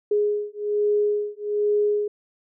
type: beating tone pair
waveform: sine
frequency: 415.3 / 416.5 Hz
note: G#4 / G#4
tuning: 0 / +5 cents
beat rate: 1.2 Hz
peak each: -23 dBFS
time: 0.11-2.08 s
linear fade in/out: 5 ms
effects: none